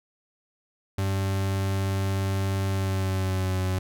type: tone with pitch glide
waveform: 40% pulse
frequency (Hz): 97 to 93.21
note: G2 to F#2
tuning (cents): -18 to +13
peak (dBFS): -23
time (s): 0.98-3.79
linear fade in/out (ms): 5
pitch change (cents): -69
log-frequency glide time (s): 2.67-3.58
effects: none